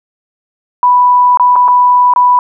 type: tone with dropouts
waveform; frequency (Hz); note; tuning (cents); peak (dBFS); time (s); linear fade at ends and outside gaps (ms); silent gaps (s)
sine; 987.8; B5; 0; -4; 0.83-2.39; 1; 1.373-1.397 / 1.557-1.562 / 1.68-1.684 / 2.137-2.161
effects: none